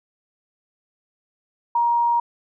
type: tone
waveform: sine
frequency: 944 Hz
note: A#5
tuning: 22 cents sharp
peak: -16 dBFS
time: 1.75-2.2 s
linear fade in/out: 5 ms
effects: none